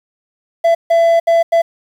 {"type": "tone bursts at uneven times", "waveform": "triangle", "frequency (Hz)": 670, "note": "E5", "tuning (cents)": 28, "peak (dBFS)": -6, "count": 4, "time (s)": [[0.64, 0.75], [0.9, 1.2], [1.27, 1.43], [1.52, 1.62]], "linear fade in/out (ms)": 10, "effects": ["7-bit"]}